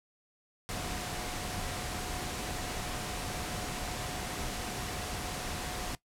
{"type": "tone in noise", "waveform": "sine", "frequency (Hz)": 726, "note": "F#5", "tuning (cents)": -33, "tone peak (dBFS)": -45, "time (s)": [0.69, 5.95], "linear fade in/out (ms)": 0, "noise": "pink", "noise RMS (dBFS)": -37, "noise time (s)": [0.69, 5.95], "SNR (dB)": -11, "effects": ["noise-tail reverb RT60 0.1 s tail -18 dB re dry", "low-pass 11000 Hz 12 dB/octave"]}